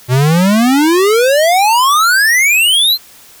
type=exponential sweep; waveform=square; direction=up; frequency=121.1 to 4234 Hz; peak=-8 dBFS; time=0.08-2.98 s; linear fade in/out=50 ms; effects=white hiss -40 dBFS RMS until 3.4 s